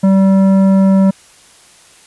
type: tone with tanh clipping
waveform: sine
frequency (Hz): 192.9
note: G3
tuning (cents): -28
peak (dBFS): -8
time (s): 0.03-1.11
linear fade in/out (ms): 10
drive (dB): 11
effects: white hiss -44 dBFS RMS until 2.06 s + resampled to 24000 Hz